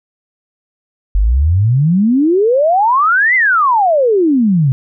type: exponential two-way sweep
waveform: sine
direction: up then down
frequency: 45.42 to 2093 to 126.7 Hz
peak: -8 dBFS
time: 1.15-4.72 s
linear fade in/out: 0 ms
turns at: 3.35 s
effects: none